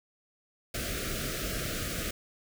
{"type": "band-stop noise", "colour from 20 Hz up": "pink", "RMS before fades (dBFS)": -34, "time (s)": [0.74, 2.11], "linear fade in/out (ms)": 5, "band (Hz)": [700, 1200], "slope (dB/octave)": 96, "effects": []}